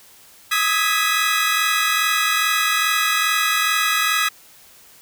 25% pulse chord, E major seventh, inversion third, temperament equal with one note detuned, 1244.5 / 1286.9 / 1661.2 / 1975.5 Hz, D#6 / E6 / G#6 / B6, 0 / -42 / 0 / 0 cents, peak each -19 dBFS, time 0.51-4.29 s, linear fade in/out 10 ms, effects white hiss -48 dBFS RMS until 5.01 s

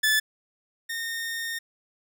sawtooth tone pair in turn, 1738 / 1835.7 Hz, A6 / A#6, -22 / -27 cents, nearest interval minor second, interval 95 cents, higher second, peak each -16 / -26 dBFS, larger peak first, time 0.03-0.2 / 0.89-1.59 s, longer second, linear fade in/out 10 ms, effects none

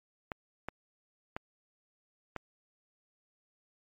clicks, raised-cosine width 0.5 ms, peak -21 dBFS, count 4, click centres 0.318 / 0.686 / 1.365 / 2.363 s, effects MP3 64 kbps

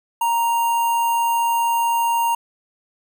square tone with notch filter, 932.3 Hz, A#5, in tune, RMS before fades -19 dBFS, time 0.21-2.35 s, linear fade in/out 5 ms, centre 4500 Hz, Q 0.76, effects none

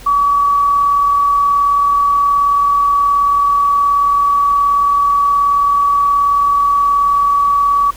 sine tone with amplitude modulation, 1139 Hz, C#6, 47 cents sharp, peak -8 dBFS, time 0.06-7.91 s, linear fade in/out 10 ms, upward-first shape sine, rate 38.7 Hz, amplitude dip 25%, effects added 42 Hz sine -35 dBFS peak until 7.96 s + pink hiss -38 dBFS RMS until 7.96 s

